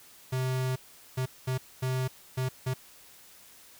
square tone bursts at uneven times, 129.3 Hz, C3, 20 cents flat, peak -28 dBFS, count 6, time 0.32-0.76 / 1.17-1.26 / 1.47-1.58 / 1.82-2.08 / 2.37-2.49 / 2.66-2.74 s, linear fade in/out 10 ms, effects white hiss -54 dBFS RMS until 3.79 s

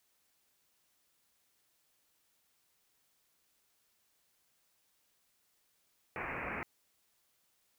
white low-pass noise, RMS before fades -40 dBFS, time 6.16-6.63 s, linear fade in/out 0 ms, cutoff 2500 Hz, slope 96 dB/octave, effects white hiss -75 dBFS RMS until 7.78 s

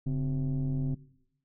sine tone with frequency modulation, 140.4 Hz, C#3, 22 cents sharp, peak -25 dBFS, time 0.06-0.95 s, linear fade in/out 10 ms, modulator 119 Hz, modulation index 0.84, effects noise-tail reverb RT60 0.8 s tail -20 dB re dry + tanh soft clip ceiling -25 dBFS

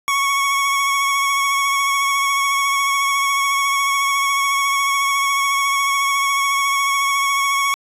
25% pulse tone with vibrato, 1108.7 Hz, C#6, in tune, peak -12 dBFS, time 0.08-7.74 s, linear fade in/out 0 ms, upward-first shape sine, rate 14 Hz, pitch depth 22 cents each way, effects resampled to 32000 Hz

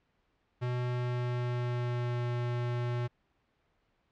square tone with pitch glide, 123.47 to 121.14 Hz, B2 to B2, 0 to -33 cents, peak -31 dBFS, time 0.61-3.08 s, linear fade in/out 20 ms, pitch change -33 cents, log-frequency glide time 0.77-2.25 s, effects pink hiss -74 dBFS RMS until 4.11 s + low-pass 3000 Hz 12 dB/octave

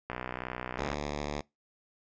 click train, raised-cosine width 0.5 ms, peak -20 dBFS, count 53, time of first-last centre 0.1-0.933 s, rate 62.4 Hz
5% pulse tone with vibrato, 73.42 Hz, D2, in tune, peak -22 dBFS, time 0.78-1.41 s, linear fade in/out 5 ms, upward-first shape sine, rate 17 Hz, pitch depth 19 cents each way
effects noise-tail reverb RT60 0.2 s tail -23 dB re dry + resampled to 16000 Hz

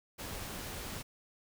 pink noise, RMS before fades -42 dBFS, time 0.18-1.03 s, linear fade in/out 20 ms, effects none

